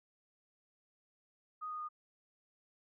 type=tone with pitch steps; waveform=sine; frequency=1244.5 / 1235.2 / 1225.9 Hz; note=D#6 / D#6 / D#6; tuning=0 / -13 / -26 cents; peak=-39 dBFS; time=1.61-1.889 s; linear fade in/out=20 ms; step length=93 ms; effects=none